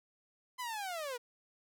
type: linear sweep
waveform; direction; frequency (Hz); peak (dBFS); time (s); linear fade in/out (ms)
sawtooth; down; 1028 to 465.6; -34; 0.58-1.18; 20
effects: none